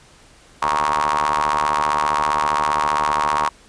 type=ring-modulated tone; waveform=sawtooth; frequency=75.1 Hz; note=D2; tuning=39 cents sharp; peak=-10 dBFS; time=0.62-3.49 s; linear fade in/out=5 ms; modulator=1020 Hz; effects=pink hiss -49 dBFS RMS until 3.68 s + resampled to 22050 Hz

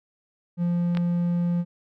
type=tone; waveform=triangle; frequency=173.7 Hz; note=F3; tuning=9 cents flat; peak=-19 dBFS; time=0.57-1.65 s; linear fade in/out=50 ms
type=clicks; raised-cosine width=0.3 ms; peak=-23 / -15 dBFS; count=2; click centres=0.95 / 0.972 s
effects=none

